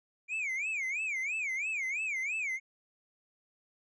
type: tone with vibrato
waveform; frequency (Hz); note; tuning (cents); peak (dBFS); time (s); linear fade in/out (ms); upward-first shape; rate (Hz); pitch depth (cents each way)
triangle; 2321; D7; -21; -30; 0.28-2.6; 50; sine; 3; 220
effects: resampled to 22050 Hz